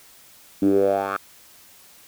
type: tone with band-pass filter sweep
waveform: 10% pulse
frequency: 98 Hz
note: G2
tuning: in tune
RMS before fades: -20 dBFS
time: 0.62-1.17 s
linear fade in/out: 5 ms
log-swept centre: 260 to 1300 Hz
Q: 5.3
effects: white hiss -50 dBFS RMS until 2.07 s